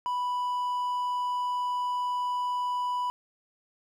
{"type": "tone", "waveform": "triangle", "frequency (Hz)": 987.8, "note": "B5", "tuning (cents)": 0, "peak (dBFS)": -25, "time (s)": [0.06, 3.1], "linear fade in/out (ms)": 0, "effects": []}